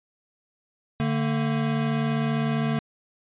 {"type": "tone pair together", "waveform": "square", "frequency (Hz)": [147.24, 226.9], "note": ["D3", "A#3"], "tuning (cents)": [5, -47], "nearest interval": "perfect fifth", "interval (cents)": 748, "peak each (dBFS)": -26, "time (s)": [1, 2.79], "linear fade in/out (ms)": 0, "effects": ["resampled to 8000 Hz"]}